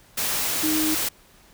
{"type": "tone in noise", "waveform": "sine", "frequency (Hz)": 311.1, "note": "D#4", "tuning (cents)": 0, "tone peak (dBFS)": -22, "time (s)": [0.63, 0.95], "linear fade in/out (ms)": 10, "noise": "white", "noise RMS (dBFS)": -25, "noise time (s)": [0.17, 1.09], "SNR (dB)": 0, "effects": ["pink hiss -54 dBFS RMS until 1.53 s"]}